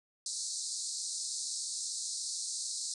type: band-pass noise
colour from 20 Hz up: white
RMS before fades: -38 dBFS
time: 0.26-2.94 s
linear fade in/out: 2 ms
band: 4000 to 9200 Hz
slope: 96 dB/octave
effects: none